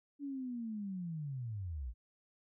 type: linear sweep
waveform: sine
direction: down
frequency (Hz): 289.7 to 52.8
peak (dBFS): -38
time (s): 0.19-1.94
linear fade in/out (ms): 50
effects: none